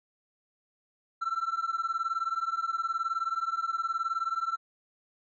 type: tone with tremolo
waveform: triangle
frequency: 1343 Hz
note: E6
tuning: 32 cents sharp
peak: -21 dBFS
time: 1.21-4.57 s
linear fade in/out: 20 ms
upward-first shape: triangle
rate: 19 Hz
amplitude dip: 100%
effects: tanh soft clip ceiling -22 dBFS + resampled to 16000 Hz